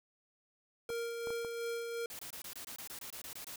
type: tone with tremolo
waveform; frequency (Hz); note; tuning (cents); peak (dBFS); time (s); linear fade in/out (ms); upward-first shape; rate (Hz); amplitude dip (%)
square; 466.2; A#4; 0; -36; 0.89-2.06; 2; sine; 2.8; 35
type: clicks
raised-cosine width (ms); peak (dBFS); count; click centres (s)
1; -32; 4; 0.902 / 1.272 / 1.305 / 1.448
type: noise bursts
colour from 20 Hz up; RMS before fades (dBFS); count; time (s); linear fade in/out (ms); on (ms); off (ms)
white; -46; 13; 2.1-3.559; 2; 91; 23
effects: none